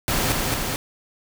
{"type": "noise with echo", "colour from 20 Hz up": "pink", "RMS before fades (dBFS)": -22, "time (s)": [0.08, 0.32], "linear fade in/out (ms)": 0, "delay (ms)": 220, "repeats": 2, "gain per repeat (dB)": -2, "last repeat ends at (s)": 0.76, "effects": []}